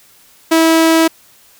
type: tone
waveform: sawtooth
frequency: 325.1 Hz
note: E4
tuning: 24 cents flat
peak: -4 dBFS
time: 0.51-1.08 s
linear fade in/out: 10 ms
effects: white hiss -47 dBFS RMS until 1.59 s